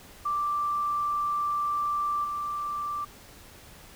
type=tone with level steps; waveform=sine; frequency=1174.7 Hz; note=D6; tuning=in tune; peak=-25 / -29 dBFS; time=0.25-3.05 s; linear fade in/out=10 ms; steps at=2.24 s; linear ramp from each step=5 ms; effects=pink hiss -50 dBFS RMS until 3.95 s